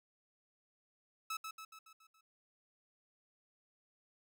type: tone with echo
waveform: sawtooth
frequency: 1300 Hz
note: E6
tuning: 24 cents flat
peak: -34 dBFS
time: 1.3-1.37 s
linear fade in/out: 5 ms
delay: 140 ms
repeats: 6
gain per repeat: -5 dB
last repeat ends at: 2.21 s
effects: none